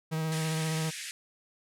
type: tone with vibrato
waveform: 45% pulse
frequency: 158.9 Hz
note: D#3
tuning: 37 cents sharp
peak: -29 dBFS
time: 0.11-0.91 s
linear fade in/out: 20 ms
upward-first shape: sine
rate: 15 Hz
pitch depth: 19 cents each way
type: band-pass noise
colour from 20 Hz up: pink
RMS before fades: -40 dBFS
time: 0.32-1.11 s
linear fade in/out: 0 ms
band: 1700 to 11000 Hz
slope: 48 dB/octave
effects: none